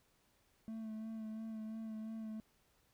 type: tone with vibrato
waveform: triangle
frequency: 220.3 Hz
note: A3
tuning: 2 cents sharp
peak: -40 dBFS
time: 0.68-2.4 s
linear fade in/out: 0 ms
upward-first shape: sine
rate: 2.9 Hz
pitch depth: 24 cents each way
effects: pink hiss -74 dBFS RMS until 2.93 s